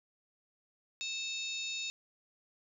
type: harmonic tone with a mistuned harmonic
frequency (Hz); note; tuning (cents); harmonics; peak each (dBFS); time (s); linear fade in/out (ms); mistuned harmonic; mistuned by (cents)
876; A5; -8; 3 / 4 / 5 / 6 / 7 / 8; -40 / -39 / -47 / -48 / -53 / -45; 1.01-1.9; 0; 4; +100
effects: none